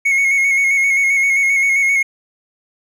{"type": "tone with vibrato", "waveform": "triangle", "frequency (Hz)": 2189, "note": "C#7", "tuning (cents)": -22, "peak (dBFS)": -10, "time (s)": [0.05, 2.03], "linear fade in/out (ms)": 10, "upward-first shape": "square", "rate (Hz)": 7.6, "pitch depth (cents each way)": 27, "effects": []}